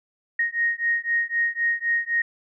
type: beating tone pair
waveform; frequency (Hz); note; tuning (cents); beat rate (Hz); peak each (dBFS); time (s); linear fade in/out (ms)
sine; 1865 / 1868.9; A#6 / A#6; 0 / +4; 3.9; -24; 0.39-2.22; 5
effects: none